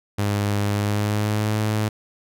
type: tone with pitch glide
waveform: sawtooth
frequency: 102.3 to 107.32 Hz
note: G#2 to A2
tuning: -26 to -43 cents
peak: -16 dBFS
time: 0.18-1.89 s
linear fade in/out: 10 ms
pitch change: +83 cents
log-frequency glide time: 0.7-1.57 s
effects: none